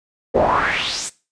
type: noise with band-pass filter sweep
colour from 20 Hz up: brown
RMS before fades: -19 dBFS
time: 0.34-1.1 s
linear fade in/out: 20 ms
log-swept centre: 490 to 8600 Hz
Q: 3.7
effects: noise-tail reverb RT60 0.3 s tail -19 dB re dry + resampled to 22050 Hz